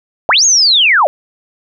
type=linear two-way sweep; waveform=sine; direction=up then down; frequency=523.3 to 6730 to 523.3 Hz; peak=-6 dBFS; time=0.29-1.07 s; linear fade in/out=0 ms; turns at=0.45 s; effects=none